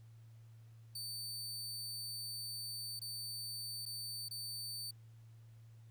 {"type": "tone with dropouts", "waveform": "sawtooth", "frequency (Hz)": 4560, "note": "C#8", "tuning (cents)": 48, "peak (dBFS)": -39, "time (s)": [0.95, 4.91], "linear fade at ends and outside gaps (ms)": 5, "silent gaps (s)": [[2.994, 3.015], [3.855, 3.861], [4.286, 4.309]], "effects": ["added 113 Hz sine -55 dBFS peak until 5.9 s", "pink hiss -74 dBFS RMS until 5.9 s"]}